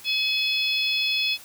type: harmonic tone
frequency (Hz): 852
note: G#5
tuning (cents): +44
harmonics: 3 / 4 / 5 / 6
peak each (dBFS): -25 / -25 / -31 / -31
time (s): 0.04-1.38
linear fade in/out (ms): 50
effects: white hiss -46 dBFS RMS until 1.44 s